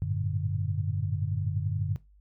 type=tone cluster; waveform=sine; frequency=95.5 / 107.1 / 116.1 / 147.7 Hz; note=G2 / A2 / A#2 / D3; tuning=-45 / -46 / -7 / +10 cents; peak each=-30 / -35 / -36 / -32 dBFS; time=0.02-1.96 s; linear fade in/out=0 ms; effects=noise-tail reverb RT60 0.2 s tail -17 dB re dry + added 50 Hz sine -55 dBFS peak until 2.2 s